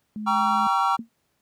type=tone; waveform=sine; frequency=212.7 Hz; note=G#3; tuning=42 cents sharp; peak=-29 dBFS; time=0.16-0.67 s; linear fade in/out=0 ms
type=chord; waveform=triangle; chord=G diminished seventh; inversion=none; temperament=just; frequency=784 / 940.8 / 1128.9 / 1354.7 Hz; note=G5 / Bb5 / Db6 / Fb6; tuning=0 / +16 / +31 / +47 cents; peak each=-23 dBFS; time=0.26-0.97 s; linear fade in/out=20 ms
type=tone with exponential decay; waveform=sine; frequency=229.5 Hz; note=A#3; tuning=27 cents flat; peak=-26 dBFS; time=0.99-1.09 s; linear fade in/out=2 ms; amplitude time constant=21 ms
effects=pink hiss -71 dBFS RMS until 1.41 s + high-pass 80 Hz 12 dB/octave